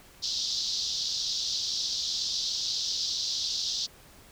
white band-pass noise, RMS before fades -31 dBFS, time 0.22-3.87 s, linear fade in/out 20 ms, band 3600 to 5600 Hz, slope 48 dB/octave, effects pink hiss -54 dBFS RMS until 4.31 s

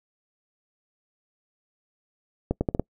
accelerating click train, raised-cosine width 2 ms, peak -10 dBFS, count 5, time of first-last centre 2.51-2.796 s, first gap 100 ms, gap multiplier 0.78, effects noise-tail reverb RT60 0.1 s tail -26 dB re dry

